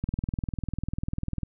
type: click train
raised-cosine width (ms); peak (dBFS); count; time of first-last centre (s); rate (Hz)
5; -16; 29; 0.04-1.433; 20.1
effects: none